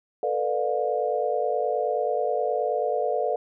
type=chord; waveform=sine; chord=B half-diminished seventh; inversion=third; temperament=just; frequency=444.5 / 493.9 / 592.7 / 711.2 Hz; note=A4 / B4 / D5 / F5; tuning=+18 / 0 / +16 / +31 cents; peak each=-28 dBFS; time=0.23-3.36 s; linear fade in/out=2 ms; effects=none